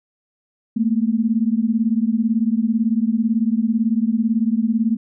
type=beating tone pair; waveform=sine; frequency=217.6 / 235.6 Hz; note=A3 / A#3; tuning=-19 / +19 cents; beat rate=18 Hz; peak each=-18 / -19 dBFS; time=0.76-4.97 s; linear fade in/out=10 ms; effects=none